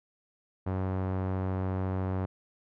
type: tone with low-pass filter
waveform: sawtooth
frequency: 94 Hz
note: F#2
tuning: 28 cents sharp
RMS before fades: -31 dBFS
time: 0.66-2.26 s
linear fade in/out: 10 ms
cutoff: 1100 Hz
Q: 0.92
effects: none